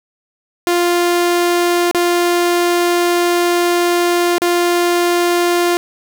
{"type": "tone with dropouts", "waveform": "sawtooth", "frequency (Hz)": 349.2, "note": "F4", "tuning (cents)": 0, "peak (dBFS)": -8, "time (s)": [0.67, 5.77], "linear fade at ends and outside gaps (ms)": 0, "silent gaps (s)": [[1.912, 1.947], [4.382, 4.419]], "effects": []}